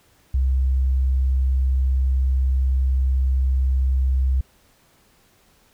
sine tone, 65.41 Hz, C2, in tune, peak -16 dBFS, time 0.34-4.41 s, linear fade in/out 5 ms, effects pink hiss -58 dBFS RMS until 5.73 s

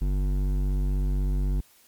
sine tone with hard clipping, 48.08 Hz, G1, 33 cents flat, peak -24 dBFS, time 0.01-1.61 s, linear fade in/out 10 ms, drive 12 dB, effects white hiss -58 dBFS RMS until 1.87 s + MP3 96 kbps

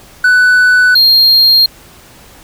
triangle tone pair in turn, 1492 / 4220 Hz, F#6 / C8, +14 / +14 cents, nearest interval octave + tritone, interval 1800 cents, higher second, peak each -3 dBFS, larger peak neither, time 0.24-0.95 / 0.95-1.66 s, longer neither, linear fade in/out 5 ms, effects pink hiss -39 dBFS RMS until 2.43 s

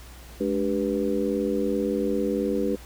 harmonic tone with a mistuned harmonic, 98 Hz, G2, in tune, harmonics 2 / 3 / 4 / 5, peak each -28 / -28 / -28 / -28 dBFS, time 0.4-2.76 s, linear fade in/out 10 ms, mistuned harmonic 2, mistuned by +130 cents, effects added 60 Hz sine -43 dBFS peak until 2.85 s + pink hiss -48 dBFS RMS until 2.85 s

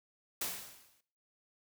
white noise with exponential decay, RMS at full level -34 dBFS, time 0.41-1.01 s, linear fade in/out 5 ms, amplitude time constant 130 ms, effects noise-tail reverb RT60 0.5 s tail -17 dB re dry

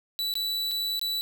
45% pulse tone with dropouts, 3951 Hz, B7, in tune, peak -27 dBFS, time 0.19-1.21 s, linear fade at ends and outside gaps 0 ms, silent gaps 0.339-0.354 / 0.712-0.716 / 0.994-1.014 s, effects none

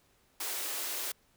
white high-pass noise, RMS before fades -36 dBFS, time 0.4-1.12 s, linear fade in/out 5 ms, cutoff 290 Hz, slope 96 dB/octave, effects pink hiss -68 dBFS RMS until 1.36 s

